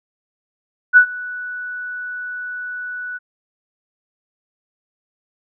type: tone with ADSR envelope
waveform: sine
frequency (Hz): 1480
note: F#6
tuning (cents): 0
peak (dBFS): -3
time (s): 0.93-3.19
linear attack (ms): 38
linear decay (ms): 86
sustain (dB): -22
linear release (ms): 27
effects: none